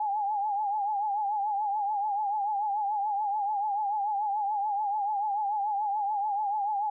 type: tone with vibrato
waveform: sine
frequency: 826 Hz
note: G#5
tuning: 10 cents flat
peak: -26 dBFS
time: 0-6.9 s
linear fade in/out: 5 ms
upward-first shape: triangle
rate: 6.9 Hz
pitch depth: 98 cents each way
effects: none